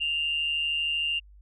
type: tone with amplitude modulation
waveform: sine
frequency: 2794 Hz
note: F7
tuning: in tune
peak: -22 dBFS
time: 0-1.2 s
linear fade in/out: 20 ms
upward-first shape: sine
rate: 153 Hz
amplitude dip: 50%
effects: tanh soft clip ceiling -18 dBFS + added 50 Hz sine -49 dBFS peak until 1.41 s